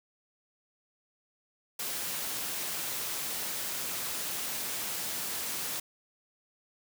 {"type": "high-pass noise", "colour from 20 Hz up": "white", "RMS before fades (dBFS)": -35, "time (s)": [1.79, 5.8], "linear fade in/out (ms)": 5, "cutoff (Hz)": 100, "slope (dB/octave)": 12, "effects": []}